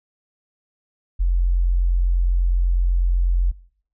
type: tone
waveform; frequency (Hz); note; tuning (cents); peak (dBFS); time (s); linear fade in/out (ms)
sine; 44.1; F1; +18; -15; 1.19-3.52; 20
effects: noise-tail reverb RT60 0.6 s tail -21 dB re dry